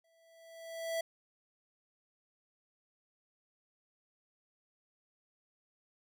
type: tone with exponential growth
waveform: square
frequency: 659.3 Hz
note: E5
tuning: in tune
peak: -32 dBFS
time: 0.04-1.01 s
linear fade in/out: 5 ms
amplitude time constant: 210 ms
effects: none